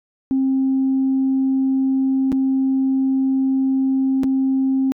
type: tone with dropouts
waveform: sine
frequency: 266.1 Hz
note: C4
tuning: 29 cents sharp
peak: -14 dBFS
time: 0.31-4.92 s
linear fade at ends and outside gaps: 0 ms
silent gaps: 2.319-2.326 / 4.234-4.241 s
effects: tanh soft clip ceiling -11 dBFS